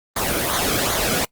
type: noise with flanger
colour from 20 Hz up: pink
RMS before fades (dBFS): -21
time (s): 0.16-1.25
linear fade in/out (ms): 5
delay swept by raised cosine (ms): 0.37 to 1.11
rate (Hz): 2.6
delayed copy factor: -0.65
effects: noise-tail reverb RT60 0.1 s tail -24 dB re dry + Opus 24 kbps